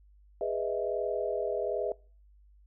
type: chord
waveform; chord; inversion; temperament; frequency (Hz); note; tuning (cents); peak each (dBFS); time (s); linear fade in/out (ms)
sine; E major seventh; first; just; 412 / 494.4 / 618.1 / 659.3; G#4 / B4 / D#5 / E5; -14 / +2 / -12 / 0; -34; 0.41-1.92; 2
effects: noise-tail reverb RT60 0.4 s tail -24 dB re dry + added 50 Hz sine -56 dBFS peak until 2.66 s